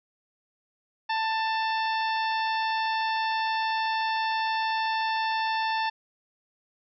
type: harmonic tone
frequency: 887 Hz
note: A5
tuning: 14 cents sharp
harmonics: 1 / 2 / 3 / 4 / 5 / 6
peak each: -26 / -32 / -36 / -38 / -40 / -42 dBFS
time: 1.09-5.9 s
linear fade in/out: 10 ms
effects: none